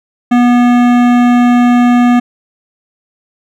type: tone with hard clipping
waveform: sine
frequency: 243.3 Hz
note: B3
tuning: 26 cents flat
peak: -7 dBFS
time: 0.31-2.2 s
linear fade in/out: 10 ms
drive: 16 dB
effects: none